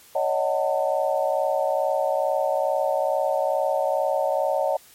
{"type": "chord", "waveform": "sine", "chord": "D# half-diminished seventh", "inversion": "third", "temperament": "just", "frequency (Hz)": [560, 622.3, 746.7, 896], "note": ["C#5", "D#5", "F#5", "A5"], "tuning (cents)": [18, 0, 16, 31], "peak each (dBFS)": [-24, -24, -27, -29], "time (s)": [0.15, 4.77], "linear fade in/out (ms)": 5, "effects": ["white hiss -51 dBFS RMS until 4.94 s", "MP3 64 kbps"]}